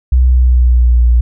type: tone with pitch glide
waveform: sine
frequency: 63.1 to 59.63 Hz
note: B1 to A#1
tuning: +38 to +40 cents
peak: -5 dBFS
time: 0.12-1.21 s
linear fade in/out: 5 ms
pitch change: -98 cents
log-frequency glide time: 0.26-1.03 s
effects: none